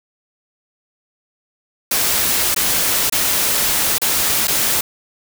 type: noise with dropouts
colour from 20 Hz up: white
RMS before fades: -17 dBFS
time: 1.91-4.81 s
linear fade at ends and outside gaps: 5 ms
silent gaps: 2.546-2.562 / 3.098-3.123 / 3.983-4.016 / 4.473-4.48 s
effects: none